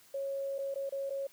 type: tone with dropouts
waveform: sine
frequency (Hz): 550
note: C#5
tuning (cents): -14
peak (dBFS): -33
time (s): 0.14-1.27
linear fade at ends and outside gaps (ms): 5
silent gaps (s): 0.583-0.587 / 0.743-0.757 / 0.894-0.922 / 1.097-1.104
effects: white hiss -61 dBFS RMS until 1.32 s + high-pass 60 Hz 12 dB/octave